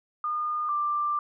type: tone pair in turn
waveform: sine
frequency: 1217 / 1182.4 Hz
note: D#6 / D6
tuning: -39 / +11 cents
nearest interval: unison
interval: 50 cents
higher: first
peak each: -26 / -24 dBFS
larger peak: second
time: 0.24-0.69 / 0.69-1.19 s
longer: second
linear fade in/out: 2 ms
effects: none